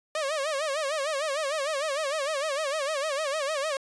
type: tone with vibrato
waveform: sawtooth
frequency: 587.3 Hz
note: D5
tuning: in tune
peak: -23 dBFS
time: 0.15-3.77 s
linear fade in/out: 2 ms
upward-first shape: sine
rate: 6.6 Hz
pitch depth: 150 cents each way
effects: resampled to 22050 Hz